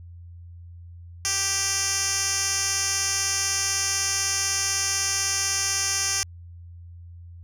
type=tone with band-pass filter; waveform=10% pulse; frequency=392 Hz; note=G4; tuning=in tune; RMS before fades=-25 dBFS; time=1.25-6.23 s; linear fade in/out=0 ms; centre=6500 Hz; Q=2.2; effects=added 86 Hz sine -40 dBFS peak until 7.43 s